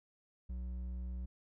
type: tone with hard clipping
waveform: sine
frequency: 61.8 Hz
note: B1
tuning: 2 cents sharp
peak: -40 dBFS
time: 0.49-1.26 s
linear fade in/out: 10 ms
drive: 6 dB
effects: none